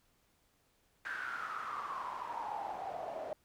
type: noise with band-pass filter sweep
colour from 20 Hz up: pink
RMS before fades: -41 dBFS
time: 1.05-3.33 s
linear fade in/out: 2 ms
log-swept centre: 1600 to 610 Hz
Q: 9.4
effects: pink hiss -73 dBFS RMS until 3.44 s